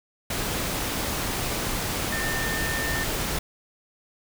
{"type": "tone in noise", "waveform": "sine", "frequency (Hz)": 1800, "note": "A6", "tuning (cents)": 39, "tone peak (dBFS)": -29, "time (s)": [2.12, 3.04], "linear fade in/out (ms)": 5, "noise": "pink", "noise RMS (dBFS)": -28, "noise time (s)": [0.3, 3.39], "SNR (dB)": -4, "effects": []}